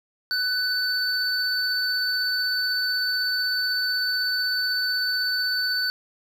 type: tone pair together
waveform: triangle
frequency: 1499 / 4513 Hz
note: F#6 / C#8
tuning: +22 / +30 cents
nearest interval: octave + perfect fifth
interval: 1908 cents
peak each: -24 / -23 dBFS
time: 0.31-5.9 s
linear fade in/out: 0 ms
effects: none